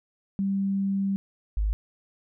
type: tone pair in turn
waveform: sine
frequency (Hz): 196 / 51.91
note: G3 / G#1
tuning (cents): 0 / 0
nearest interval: octave + major seventh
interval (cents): 2300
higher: first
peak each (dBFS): -23 / -22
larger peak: second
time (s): 0.39-1.16 / 1.57-1.73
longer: first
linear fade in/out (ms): 0
effects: none

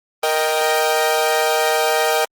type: chord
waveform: sawtooth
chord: Eb major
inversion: second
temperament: equal with one note detuned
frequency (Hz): 467.5 / 622.3 / 784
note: Bb4 / Eb5 / G5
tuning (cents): +5 / 0 / 0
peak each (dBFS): -16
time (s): 0.23-2.25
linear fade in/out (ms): 5
effects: Opus 24 kbps

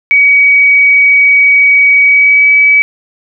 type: tone with pitch glide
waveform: sine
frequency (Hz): 2263 to 2285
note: C#7 to D7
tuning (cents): +35 to -48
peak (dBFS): -3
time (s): 0.11-2.82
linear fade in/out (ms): 0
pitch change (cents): +17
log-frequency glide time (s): 2.02-2.51
effects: none

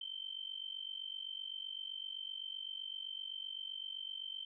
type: tone with amplitude modulation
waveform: sine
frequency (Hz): 3106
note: G7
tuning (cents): -17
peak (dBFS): -38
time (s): 0.01-4.45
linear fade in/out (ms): 5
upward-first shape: sine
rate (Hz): 47.8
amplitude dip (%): 85
effects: none

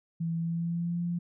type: tone with pitch glide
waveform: sine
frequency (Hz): 165.8 to 172.94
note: E3 to F3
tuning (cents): +10 to -17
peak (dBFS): -28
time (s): 0.2-1.19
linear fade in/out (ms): 10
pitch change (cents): +73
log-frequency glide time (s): 0.37-1.01
effects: none

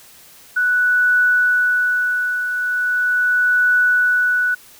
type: tone with tremolo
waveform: sine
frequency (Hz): 1480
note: F#6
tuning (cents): 0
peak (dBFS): -11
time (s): 0.56-4.55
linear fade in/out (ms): 10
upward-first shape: triangle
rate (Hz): 0.39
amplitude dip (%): 60
effects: white hiss -45 dBFS RMS until 4.79 s

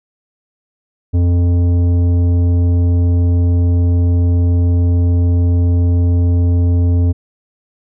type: tone with tanh clipping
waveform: sine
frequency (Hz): 87.31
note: F2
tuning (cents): 0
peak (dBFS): -11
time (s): 1.13-7.13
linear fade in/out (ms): 20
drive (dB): 11
effects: none

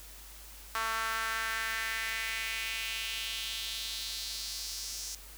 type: tone with high-pass filter sweep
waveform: sawtooth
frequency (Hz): 223.7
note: A3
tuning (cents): +29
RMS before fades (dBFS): -36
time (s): 0.75-5.15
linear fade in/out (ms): 0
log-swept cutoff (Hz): 1200 to 5900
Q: 2.7
effects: added 50 Hz sine -51 dBFS peak until 5.37 s + white hiss -51 dBFS RMS until 5.37 s

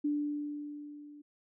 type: tone with level ramp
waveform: sine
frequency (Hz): 293.7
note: D4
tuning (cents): 0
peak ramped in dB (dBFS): -27 to -49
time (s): 0.04-1.22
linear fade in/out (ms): 10
effects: none

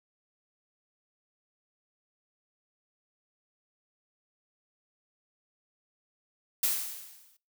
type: noise with exponential decay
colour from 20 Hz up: blue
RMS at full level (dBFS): -25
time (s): 6.63-7.37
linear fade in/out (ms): 5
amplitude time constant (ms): 160
effects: noise-tail reverb RT60 0.3 s tail -22 dB re dry

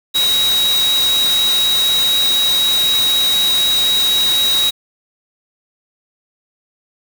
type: tone in noise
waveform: sine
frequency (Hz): 3824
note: A#7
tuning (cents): +43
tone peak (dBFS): -12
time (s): 0.14-4.71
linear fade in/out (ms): 20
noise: white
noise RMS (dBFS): -22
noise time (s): 0.14-4.71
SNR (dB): +7
effects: none

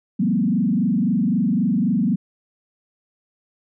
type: tone with frequency modulation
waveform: sine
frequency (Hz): 212.8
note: G#3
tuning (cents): +42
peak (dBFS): -16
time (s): 0.19-2.16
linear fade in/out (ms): 10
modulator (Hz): 23.8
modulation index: 1.8
effects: none

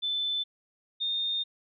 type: tone pair in turn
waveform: sine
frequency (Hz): 3520 / 3653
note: A7 / A#7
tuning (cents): 0 / -36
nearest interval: minor second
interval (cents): 64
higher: second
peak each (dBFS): -27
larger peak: neither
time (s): 0.02-0.44 / 1-1.44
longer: second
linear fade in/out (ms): 20
effects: none

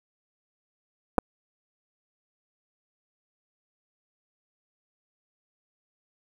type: clicks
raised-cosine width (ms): 1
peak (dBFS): -6 / -8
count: 2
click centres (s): 1.182 / 1.186
effects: 7-bit

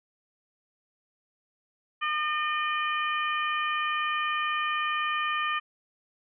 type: harmonic tone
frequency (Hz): 607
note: D#5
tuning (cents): -43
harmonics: 2 / 3 / 4 / 5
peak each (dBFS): -28 / -32 / -34 / -36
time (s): 2.01-5.6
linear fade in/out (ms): 20
effects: none

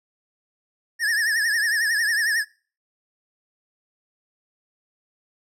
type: tone with vibrato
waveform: square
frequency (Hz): 1766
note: A6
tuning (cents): +6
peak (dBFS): -20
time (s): 0.99-2.45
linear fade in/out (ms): 50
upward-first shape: triangle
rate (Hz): 11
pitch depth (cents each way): 130
effects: noise-tail reverb RT60 0.4 s tail -24 dB re dry + low-pass 12000 Hz 12 dB/octave

